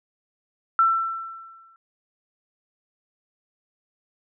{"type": "tone with exponential decay", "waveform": "sine", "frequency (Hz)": 1340, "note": "E6", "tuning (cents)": 28, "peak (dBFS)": -13, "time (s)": [0.79, 1.76], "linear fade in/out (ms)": 1, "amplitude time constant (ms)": 210, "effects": []}